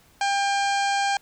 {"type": "harmonic tone with a mistuned harmonic", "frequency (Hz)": 798, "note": "G5", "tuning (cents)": 31, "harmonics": [1, 2, 3, 4, 5, 6, 7, 8, 9, 10], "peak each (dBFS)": [-22, -28, -32, -34, -36, -38, -39, -40, -41, -42], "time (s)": [0.21, 1.17], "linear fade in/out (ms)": 2, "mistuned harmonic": 5, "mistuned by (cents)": 90, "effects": ["pink hiss -57 dBFS RMS until 1.21 s"]}